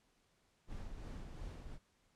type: noise with tremolo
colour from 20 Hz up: brown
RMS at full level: -45 dBFS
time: 0.67-1.79 s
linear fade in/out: 50 ms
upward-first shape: sine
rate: 2.8 Hz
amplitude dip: 35%
effects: pink hiss -75 dBFS RMS until 2.15 s + low-pass 9000 Hz 12 dB/octave